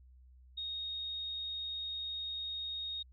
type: tone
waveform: sine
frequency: 3729 Hz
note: A#7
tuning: in tune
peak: -37 dBFS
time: 0.57-3.03 s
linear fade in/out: 10 ms
effects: added 63 Hz sine -56 dBFS peak until 3.12 s